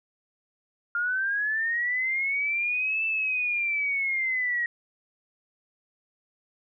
sine linear two-way sweep, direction up then down, 1400 to 2652 to 1887 Hz, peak -24 dBFS, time 0.95-4.66 s, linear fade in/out 2 ms, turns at 3.05 s, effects none

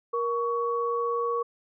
sine tone pair together, 471.3 / 1121 Hz, A#4 / C#6, +19 / +19 cents, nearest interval octave + minor third, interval 1500 cents, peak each -27 / -28 dBFS, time 0.13-1.43 s, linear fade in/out 10 ms, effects none

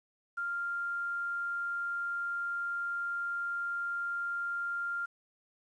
sine tone with quantisation, 1395 Hz, F6, 2 cents flat, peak -32 dBFS, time 0.37-5.06 s, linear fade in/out 10 ms, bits 10, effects resampled to 22050 Hz

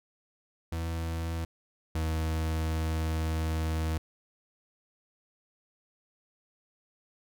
40% pulse tone pair in turn, 82.41 / 79.83 Hz, E2 / D#2, 0 / +45 cents, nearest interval minor second, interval 55 cents, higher first, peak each -30 / -27 dBFS, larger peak second, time 0.72-1.45 / 1.95-3.98 s, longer second, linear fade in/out 5 ms, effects none

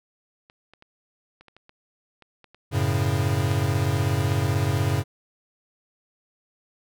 clicks, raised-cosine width 0.3 ms, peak -33 dBFS, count 10, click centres 0.499 / 0.736 / 0.824 / 1.41 / 1.483 / 1.566 / 1.694 / 2.223 / 2.443 / 2.546 s
square chord, F# minor, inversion none, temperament equal with one note detuned, 93.84 / 110 / 138.59 Hz, F#2 / A2 / C#3, +25 / 0 / 0 cents, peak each -26 dBFS, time 2.71-5.04 s, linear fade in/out 50 ms
effects none

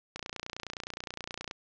click train, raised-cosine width 0.2 ms, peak -20 dBFS, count 41, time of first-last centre 0.16-1.511 s, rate 29.6 Hz, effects resampled to 16000 Hz + 8-bit

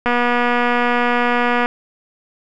click train, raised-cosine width 0.5 ms, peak -3 dBFS, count 388, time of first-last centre 0.06-1.659 s, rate 242 Hz, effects none

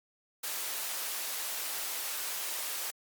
white high-pass noise, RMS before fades -36 dBFS, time 0.43-2.91 s, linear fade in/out 10 ms, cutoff 480 Hz, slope 12 dB/octave, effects Opus 48 kbps

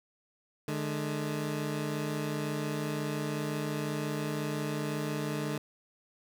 20% pulse tone pair together, 149.77 / 211.8 Hz, D3 / G#3, +34 / +34 cents, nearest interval tritone, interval 600 cents, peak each -28 / -32 dBFS, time 0.68-5.58 s, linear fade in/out 2 ms, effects none

